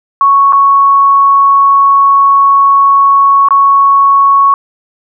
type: tone with dropouts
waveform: sine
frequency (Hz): 1108.7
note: C#6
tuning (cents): 0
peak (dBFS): -3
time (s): 0.21-4.54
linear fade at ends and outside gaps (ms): 1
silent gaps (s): 0.524-0.531 / 3.486-3.507
effects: none